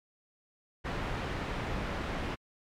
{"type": "low-pass noise", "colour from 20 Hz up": "pink", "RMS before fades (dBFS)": -35, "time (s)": [0.84, 2.36], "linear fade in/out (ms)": 20, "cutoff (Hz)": 2500, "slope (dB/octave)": 12, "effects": ["MP3 96 kbps"]}